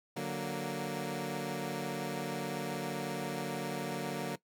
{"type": "chord", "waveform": "15% pulse", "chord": "D augmented", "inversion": "none", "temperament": "equal", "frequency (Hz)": [146.83, 185, 233.1], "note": ["D3", "F#3", "A#3"], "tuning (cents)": [0, 0, 0], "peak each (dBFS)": -33, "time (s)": [0.16, 4.36], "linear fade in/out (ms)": 10, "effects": ["noise-tail reverb RT60 0.1 s tail -19 dB re dry"]}